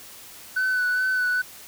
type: tone with vibrato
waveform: sine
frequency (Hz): 1500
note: F#6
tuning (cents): +23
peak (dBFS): -18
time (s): 0.56-1.42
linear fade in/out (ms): 10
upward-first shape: sine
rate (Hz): 2.4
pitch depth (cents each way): 24
effects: tanh soft clip ceiling -19 dBFS + white hiss -44 dBFS RMS until 1.67 s